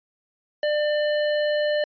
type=tone; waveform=square; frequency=597 Hz; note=D5; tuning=28 cents sharp; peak=-21 dBFS; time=0.63-1.84 s; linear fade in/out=2 ms; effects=resampled to 11025 Hz